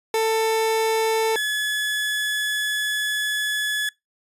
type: tone pair in turn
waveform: 30% pulse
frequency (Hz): 444.5 / 1706.6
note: A4 / G#6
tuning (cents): +18 / +47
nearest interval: octave + major seventh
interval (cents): 2329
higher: second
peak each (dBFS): -16 / -19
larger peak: first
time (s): 0.14-1.36 / 1.36-3.89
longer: second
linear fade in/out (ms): 2
effects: noise-tail reverb RT60 0.2 s tail -26 dB re dry + resampled to 32000 Hz